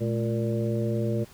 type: harmonic tone with a mistuned harmonic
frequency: 116.5 Hz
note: A#2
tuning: 1 cent flat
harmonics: 1 / 2 / 3 / 4 / 5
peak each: -27 / -30 / -32 / -33 / -34 dBFS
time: 0-1.25 s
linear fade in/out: 20 ms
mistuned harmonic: 2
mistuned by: -130 cents
effects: pink hiss -52 dBFS RMS until 1.33 s